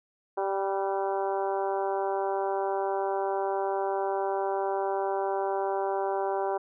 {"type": "harmonic tone with a mistuned harmonic", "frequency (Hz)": 195.4, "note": "G3", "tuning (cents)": -5, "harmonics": [2, 3, 4, 5, 6, 7, 8], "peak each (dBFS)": [-30, -33, -31, -35, -44, -44, -47], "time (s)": [0.37, 6.58], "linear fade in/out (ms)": 10, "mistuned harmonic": 8, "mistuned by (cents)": -41, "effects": []}